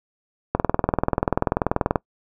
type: click train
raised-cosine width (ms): 1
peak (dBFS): -4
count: 30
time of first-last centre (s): 0.55-1.958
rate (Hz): 20.6
effects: noise-tail reverb RT60 0.1 s tail -24 dB re dry